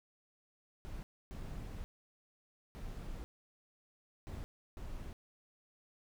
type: noise bursts at uneven times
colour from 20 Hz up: brown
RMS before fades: -44 dBFS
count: 5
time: 0.85-1.03 / 1.31-1.84 / 2.75-3.24 / 4.27-4.44 / 4.77-5.13 s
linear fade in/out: 0 ms
effects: none

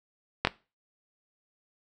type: clicks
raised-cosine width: 0.3 ms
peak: -6 / -7 dBFS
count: 2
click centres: 0.45 / 0.472 s
effects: noise-tail reverb RT60 0.3 s tail -20 dB re dry

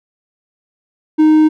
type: tone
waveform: triangle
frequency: 310.2 Hz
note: D#4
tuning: 5 cents flat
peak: -4 dBFS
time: 1.18-1.49 s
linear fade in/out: 20 ms
effects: none

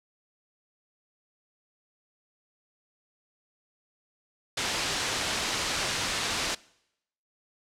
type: low-pass noise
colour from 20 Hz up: white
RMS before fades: -30 dBFS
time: 4.57-6.55 s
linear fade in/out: 5 ms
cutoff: 5600 Hz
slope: 12 dB/octave
effects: noise-tail reverb RT60 0.8 s tail -23 dB re dry + low-pass 10000 Hz 12 dB/octave

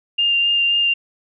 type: tone with vibrato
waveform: sine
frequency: 2800 Hz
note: F7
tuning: 4 cents sharp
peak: -14 dBFS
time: 0.18-0.94 s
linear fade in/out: 10 ms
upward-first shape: sine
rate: 3.8 Hz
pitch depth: 11 cents each way
effects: none

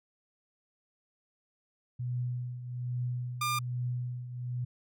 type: tone with tremolo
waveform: sine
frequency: 123.47 Hz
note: B2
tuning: in tune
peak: -29 dBFS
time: 1.99-4.65 s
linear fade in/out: 10 ms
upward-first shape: triangle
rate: 1.2 Hz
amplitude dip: 70%
type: tone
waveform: sawtooth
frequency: 1200 Hz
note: D6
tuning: 37 cents sharp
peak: -25 dBFS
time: 3.41-3.59 s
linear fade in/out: 5 ms
effects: none

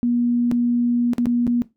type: tone with dropouts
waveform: sine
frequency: 240.3 Hz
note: B3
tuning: 47 cents flat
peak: -16 dBFS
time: 0.03-1.62 s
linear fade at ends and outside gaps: 0 ms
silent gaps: 0.514-0.521 / 1.134-1.182 / 1.257-1.268 / 1.468-1.476 s
effects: noise-tail reverb RT60 0.2 s tail -17 dB re dry

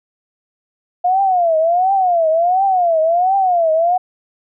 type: tone with vibrato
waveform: sine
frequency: 705 Hz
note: F5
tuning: 16 cents sharp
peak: -11 dBFS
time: 1.04-3.98 s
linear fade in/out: 10 ms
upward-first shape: triangle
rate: 1.4 Hz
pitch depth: 210 cents each way
effects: none

